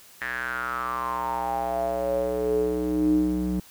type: tone with band-pass filter sweep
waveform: square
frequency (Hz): 61.74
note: B1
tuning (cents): 0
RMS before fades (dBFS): -26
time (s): 0.21-3.6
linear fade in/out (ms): 5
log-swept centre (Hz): 1800 to 230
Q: 7.8
effects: white hiss -51 dBFS RMS until 3.7 s